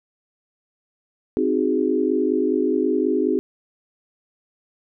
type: chord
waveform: sine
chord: Ab dominant seventh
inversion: first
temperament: equal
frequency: 261.6 / 311.1 / 370 / 415.3 Hz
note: C4 / Eb4 / Gb4 / Ab4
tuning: 0 / 0 / 0 / 0 cents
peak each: -23 dBFS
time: 1.37-3.39 s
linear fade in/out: 0 ms
effects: none